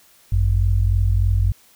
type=tone pair together; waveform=sine; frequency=51.17 / 94.5 Hz; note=G#1 / F#2; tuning=-25 / +37 cents; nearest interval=major seventh; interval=1062 cents; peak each=-17 dBFS; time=0.32-1.52 s; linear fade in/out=5 ms; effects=white hiss -53 dBFS RMS until 1.75 s